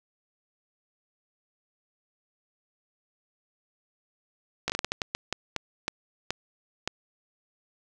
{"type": "slowing click train", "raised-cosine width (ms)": 0.2, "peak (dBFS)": -10, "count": 14, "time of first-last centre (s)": [4.68, 6.876], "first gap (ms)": 17, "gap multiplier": 1.34, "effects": []}